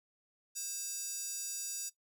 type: tone with high-pass filter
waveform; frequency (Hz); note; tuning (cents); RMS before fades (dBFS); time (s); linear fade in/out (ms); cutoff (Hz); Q
square; 530; C5; +22; -40; 0.55-1.9; 20; 6700; 3.3
effects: noise-tail reverb RT60 0.1 s tail -17 dB re dry